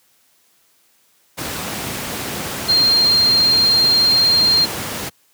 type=tone in noise; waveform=sine; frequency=4195 Hz; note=C8; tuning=4 cents sharp; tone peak=-11 dBFS; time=2.68-4.66 s; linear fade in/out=20 ms; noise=pink; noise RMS=-25 dBFS; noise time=1.37-5.1 s; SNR=+11 dB; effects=white hiss -58 dBFS RMS until 5.33 s + high-pass 100 Hz 12 dB/octave